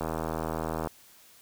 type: click train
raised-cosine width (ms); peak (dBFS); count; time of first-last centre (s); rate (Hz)
1; -17; 70; 0.01-0.873; 80
effects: white hiss -56 dBFS RMS until 1.41 s